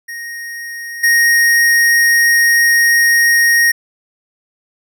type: tone with level steps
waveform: square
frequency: 1867 Hz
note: A#6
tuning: 2 cents sharp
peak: -25 / -9 dBFS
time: 0.08-3.72 s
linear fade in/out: 10 ms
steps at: 1.03 s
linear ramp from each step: 10 ms
effects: none